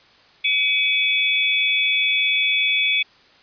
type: tone cluster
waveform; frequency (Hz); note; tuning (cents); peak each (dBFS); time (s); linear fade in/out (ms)
sine; 2272 / 2547 / 3435; C#7 / D#7 / A7; +42 / +40 / -42; -21; 0.44-3.03; 10
effects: white hiss -52 dBFS RMS until 3.42 s + resampled to 11025 Hz